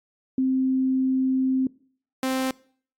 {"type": "tone pair in turn", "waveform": ["sine", "sawtooth"], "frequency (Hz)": [261.6, 261.6], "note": ["C4", "C4"], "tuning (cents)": [0, 0], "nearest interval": "unison", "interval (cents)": 0, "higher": "neither", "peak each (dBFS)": -19, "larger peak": "neither", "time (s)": [[0.38, 1.67], [2.23, 2.51]], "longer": "first", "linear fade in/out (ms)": 2, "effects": ["noise-tail reverb RT60 0.5 s tail -22 dB re dry", "AAC 64 kbps"]}